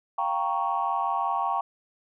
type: chord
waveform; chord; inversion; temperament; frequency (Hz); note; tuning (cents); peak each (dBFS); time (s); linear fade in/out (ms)
sine; G half-diminished seventh; third; equal; 698.5 / 784 / 932.3 / 1108.7; F5 / G5 / Bb5 / Db6; 0 / 0 / 0 / 0; -32 / -28 / -29 / -28; 0.18-1.61; 5
effects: tanh soft clip ceiling -15 dBFS